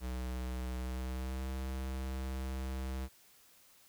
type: tone with pitch glide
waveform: square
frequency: 63 to 65.41 Hz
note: B1 to C2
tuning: +35 to 0 cents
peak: -37 dBFS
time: 0-3.09 s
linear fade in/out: 50 ms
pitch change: +65 cents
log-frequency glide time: 0.77-1.49 s
effects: white hiss -63 dBFS RMS until 3.88 s